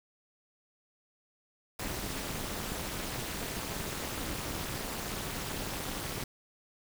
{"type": "noise with amplitude modulation", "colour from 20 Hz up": "pink", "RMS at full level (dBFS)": -33, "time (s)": [1.79, 6.24], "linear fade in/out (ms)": 5, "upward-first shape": "sine", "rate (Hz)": 239, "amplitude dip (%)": 100, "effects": []}